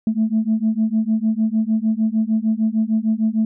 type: beating tone pair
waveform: sine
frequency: 216.8 / 223.4 Hz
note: A3 / A3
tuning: -25 / +27 cents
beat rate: 6.6 Hz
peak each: -18 dBFS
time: 0.07-3.45 s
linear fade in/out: 2 ms
effects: tanh soft clip ceiling -10 dBFS